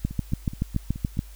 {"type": "two click trains", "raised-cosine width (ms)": 5, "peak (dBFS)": [-11, -22], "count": [9, 6], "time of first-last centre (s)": [[0.05, 1.191], [0.11, 1.172]], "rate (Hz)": [7.01, 4.71], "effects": ["added 50 Hz sine -41 dBFS peak until 1.35 s", "white hiss -53 dBFS RMS until 1.35 s"]}